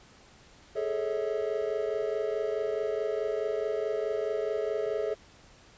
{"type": "chord", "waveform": "triangle", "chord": "A major seventh", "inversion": "third", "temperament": "equal with one note detuned", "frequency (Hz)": [415.3, 440, 554.4, 643.5], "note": ["G#4", "A4", "C#5", "E5"], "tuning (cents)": [0, 0, 0, -42], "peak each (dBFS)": [-31, -30, -34, -33], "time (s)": [0.75, 5.15], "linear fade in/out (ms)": 20, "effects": ["pink hiss -56 dBFS RMS until 5.77 s", "resampled to 16000 Hz"]}